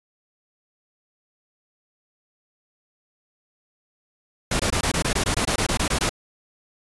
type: noise bursts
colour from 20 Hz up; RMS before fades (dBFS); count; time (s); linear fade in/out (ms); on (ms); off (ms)
pink; -22; 15; 4.51-6.094; 5; 86; 21
effects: resampled to 24000 Hz